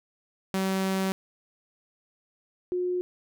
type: tone pair in turn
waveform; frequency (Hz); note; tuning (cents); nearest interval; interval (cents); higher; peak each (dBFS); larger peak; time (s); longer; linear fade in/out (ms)
sawtooth / sine; 191 / 360.1; G3 / F#4; -45 / -47; major seventh; 1098; second; -21 / -25; first; 0.54-1.12 / 2.72-3.01; first; 0
effects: none